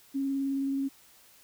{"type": "tone with vibrato", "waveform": "sine", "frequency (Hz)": 273.4, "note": "C#4", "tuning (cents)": -24, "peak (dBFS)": -27, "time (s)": [0.14, 0.89], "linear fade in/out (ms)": 20, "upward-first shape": "sine", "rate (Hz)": 19, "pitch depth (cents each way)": 15, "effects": ["white hiss -58 dBFS RMS until 1.43 s"]}